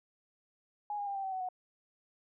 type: tone with pitch steps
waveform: sine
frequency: 830.6 / 814 / 797.7 / 781.7 / 766.1 / 750.7 / 735.7 Hz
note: G#5 / G#5 / G5 / G5 / G5 / F#5 / F#5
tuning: 0 / -35 / +30 / -5 / -40 / +25 / -10 cents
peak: -34 dBFS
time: 0.9-1.488 s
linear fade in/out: 2 ms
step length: 84 ms
effects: none